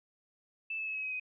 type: tone with pitch steps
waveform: sine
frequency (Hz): 2637 / 2611 / 2586 / 2560 / 2535 / 2511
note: E7 / E7 / E7 / D#7 / D#7 / D#7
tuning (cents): 0 / -17 / -34 / +49 / +32 / +15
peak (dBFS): -34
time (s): 0.7-1.198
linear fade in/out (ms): 5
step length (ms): 83
effects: none